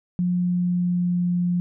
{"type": "tone with pitch glide", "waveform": "sine", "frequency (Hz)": [178.3, 176.56], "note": ["F3", "F3"], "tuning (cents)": [36, 19], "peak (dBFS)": -19, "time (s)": [0.19, 1.6], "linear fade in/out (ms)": 0, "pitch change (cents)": -17, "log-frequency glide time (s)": [0.31, 1.31], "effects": []}